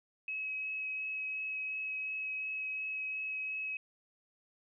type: tone with vibrato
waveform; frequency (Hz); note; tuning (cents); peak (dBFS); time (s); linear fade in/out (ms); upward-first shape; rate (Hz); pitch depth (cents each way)
sine; 2560; D#7; +49; -35; 0.28-3.77; 2; sine; 2.8; 9
effects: none